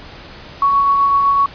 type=tone with tremolo; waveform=sine; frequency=1116 Hz; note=C#6; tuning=11 cents sharp; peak=-9 dBFS; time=0.62-1.46 s; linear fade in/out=2 ms; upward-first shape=triangle; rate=7.9 Hz; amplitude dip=30%; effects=pink hiss -36 dBFS RMS until 1.54 s + resampled to 11025 Hz